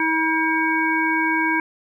harmonic tone, 320.4 Hz, E4, 49 cents flat, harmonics 1 / 3 / 5 / 7, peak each -23 / -23 / -23 / -23 dBFS, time 0-1.6 s, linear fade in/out 2 ms, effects 9-bit

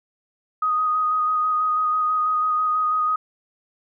sine tone with vibrato, 1247 Hz, D#6, 3 cents sharp, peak -18 dBFS, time 0.62-3.16 s, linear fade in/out 5 ms, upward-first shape square, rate 6.1 Hz, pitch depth 13 cents each way, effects none

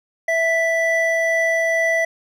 triangle tone pair together, 659.3 / 1975.7 Hz, E5 / B6, 0 / 0 cents, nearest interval octave + perfect fifth, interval 1900 cents, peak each -17 dBFS, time 0.28-2.05 s, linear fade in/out 5 ms, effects none

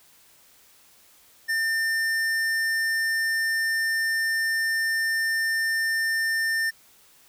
sine tone with hard clipping, 1800 Hz, A6, 39 cents sharp, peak -24 dBFS, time 1.48-6.71 s, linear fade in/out 20 ms, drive 14 dB, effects white hiss -56 dBFS RMS until 7.28 s

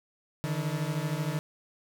40% pulse beating tone pair, 146.5 / 159.5 Hz, D3 / D#3, -4 / +43 cents, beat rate 13 Hz, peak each -31 dBFS, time 0.44-1.39 s, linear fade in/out 0 ms, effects none

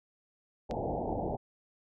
white low-pass noise, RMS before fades -34 dBFS, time 0.69-1.37 s, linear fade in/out 20 ms, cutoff 860 Hz, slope 96 dB/octave
click, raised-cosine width 0.2 ms, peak -26 dBFS, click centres 0.711 s
effects none

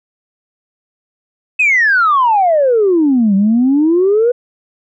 sine exponential two-way sweep, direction down then up, 2599 to 191 to 497.5 Hz, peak -7 dBFS, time 1.59-4.32 s, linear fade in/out 10 ms, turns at 3.35 s, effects tanh soft clip ceiling -4 dBFS

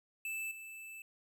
square tone with level steps, 2637 Hz, E7, in tune, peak -38 / -47 dBFS, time 0.25-1.02 s, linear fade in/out 2 ms, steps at 0.51 s, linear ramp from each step 5 ms, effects none

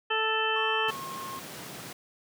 harmonic tone, 440 Hz, A4, in tune, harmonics 1 / 2 / 3 / 4 / 6 / 7, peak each -32 / -32 / -32 / -32 / -32 / -32 dBFS, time 0.1-0.91 s, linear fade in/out 10 ms
triangle tone with pitch glide, 1108.7 to 1074 Hz, C#6 to C6, 0 to +45 cents, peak -35 dBFS, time 0.56-1.39 s, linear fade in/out 0 ms, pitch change -55 cents, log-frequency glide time 0.85-1.04 s
pink high-pass noise, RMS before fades -42 dBFS, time 0.88-1.93 s, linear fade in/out 5 ms, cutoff 120 Hz, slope 24 dB/octave
effects none

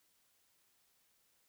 silence, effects white hiss -74 dBFS RMS until 1.48 s

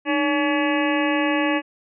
harmonic tone with a mistuned harmonic, 284 Hz, C#4, 42 cents sharp, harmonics 1 / 2 / 3 / 4 / 6 / 7 / 8 / 9 / 10, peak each -21 / -26 / -28 / -30 / -28 / -31 / -34 / -30 / -33 dBFS, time 0.05-1.62 s, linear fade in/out 50 ms, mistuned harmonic 1, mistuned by +120 cents, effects none

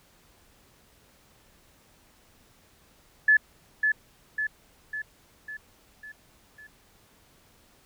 sine tone with echo, 1725 Hz, A6, 35 cents flat, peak -15 dBFS, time 3.28-3.37 s, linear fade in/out 5 ms, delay 550 ms, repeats 6, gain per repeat -5 dB, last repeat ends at 6.67 s, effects pink hiss -60 dBFS RMS until 7.85 s

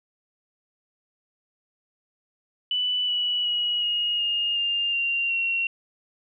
sine tone with pitch steps, 2980 / 2944 / 2909 / 2874 / 2839 / 2805 / 2771 / 2737 Hz, F#7 / F#7 / F#7 / F7 / F7 / F7 / F7 / F7, +12 / -9 / -30 / +49 / +28 / +7 / -14 / -36 cents, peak -22 dBFS, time 2.71-5.67 s, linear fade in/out 2 ms, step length 370 ms, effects none

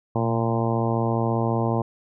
harmonic tone with a mistuned harmonic, 114.6 Hz, A#2, 29 cents flat, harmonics 1 / 2 / 3 / 4 / 5 / 6 / 7 / 8 / 9, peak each -24 / -27 / -29 / -30 / -31 / -32 / -32 / -33 / -34 dBFS, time 0.15-1.82 s, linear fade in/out 5 ms, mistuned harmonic 1, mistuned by +57 cents, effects none

